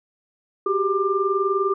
sine tone cluster, 380.6 / 400.5 / 1191 Hz, F#4 / G4 / D6, +49 / +37 / +24 cents, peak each -23 dBFS, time 0.66-1.74 s, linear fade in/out 5 ms, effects none

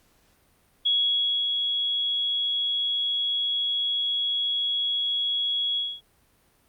sine tone with ADSR envelope, 3338 Hz, G#7, 8 cents sharp, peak -19 dBFS, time 0.85-6.01 s, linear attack 13 ms, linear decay 590 ms, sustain -4 dB, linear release 240 ms, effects pink hiss -63 dBFS RMS until 6.68 s + Opus 48 kbps

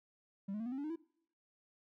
triangle tone with pitch steps, 196 / 211.3 / 227.8 / 245.5 / 264.7 / 285.3 / 307.6 / 331.5 Hz, G3 / G#3 / A#3 / B3 / C4 / C#4 / D#4 / E4, 0 / +30 / -40 / -10 / +20 / +50 / -20 / +10 cents, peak -35 dBFS, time 0.48-0.96 s, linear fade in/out 10 ms, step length 60 ms, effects noise-tail reverb RT60 0.7 s tail -25 dB re dry + tanh soft clip ceiling -31 dBFS

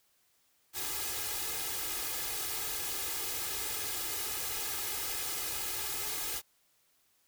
white noise with comb filter, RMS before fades -36 dBFS, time 0.73-6.42 s, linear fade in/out 50 ms, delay 2.4 ms, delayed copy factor +0.85, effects white hiss -71 dBFS RMS until 7.27 s

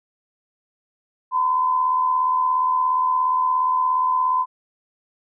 sine tone pair together, 940 / 1017.1 Hz, A#5 / C6, +14 / -49 cents, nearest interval minor second, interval 137 cents, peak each -27 / -17 dBFS, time 1.31-4.46 s, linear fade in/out 50 ms, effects none

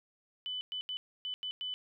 sine tone bursts at uneven times, 3000 Hz, F#7, 23 cents sharp, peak -35 dBFS, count 6, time 0.46-0.61 / 0.72-0.81 / 0.89-0.97 / 1.25-1.34 / 1.43-1.51 / 1.61-1.74 s, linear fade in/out 0 ms, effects none

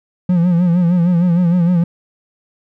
triangle tone with vibrato, 174.61 Hz, F3, in tune, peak -8 dBFS, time 0.29-1.84 s, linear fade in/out 5 ms, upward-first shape sine, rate 6.5 Hz, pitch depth 76 cents each way, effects none

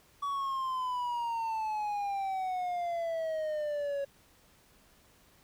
triangle exponential sweep, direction down, 1139 to 554.4 Hz, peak -29 dBFS, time 0.22-4.05 s, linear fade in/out 10 ms, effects pink hiss -63 dBFS RMS until 5.43 s

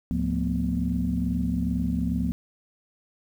sine tone cluster, 72.5 / 108.7 / 177.4 / 224.2 / 246.6 Hz, D2 / A2 / F3 / A3 / B3, -22 / -21 / +27 / +33 / -2 cents, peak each -29 / -36 / -27 / -31 / -28 dBFS, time 0.11-2.32 s, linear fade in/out 0 ms, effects tanh soft clip ceiling -13 dBFS + 9-bit

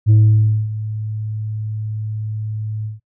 sine tone with ADSR envelope, 107.9 Hz, A2, 33 cents flat, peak -4 dBFS, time 0.06-3 s, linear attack 41 ms, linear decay 580 ms, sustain -17 dB, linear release 150 ms, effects noise-tail reverb RT60 0.1 s tail -24 dB re dry + tanh soft clip ceiling -6 dBFS

